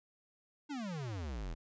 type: exponential sweep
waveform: square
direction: down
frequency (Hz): 307.5 to 37.58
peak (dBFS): -39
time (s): 0.69-1.55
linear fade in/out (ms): 20
effects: resampled to 16000 Hz